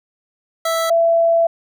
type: tone pair in turn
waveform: 25% pulse / sine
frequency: 658 / 668.7 Hz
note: E5 / E5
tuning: -3 / +25 cents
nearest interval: unison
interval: 28 cents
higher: second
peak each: -13 / -11 dBFS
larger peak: second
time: 0.65-0.9 / 0.9-1.47 s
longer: second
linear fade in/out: 5 ms
effects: none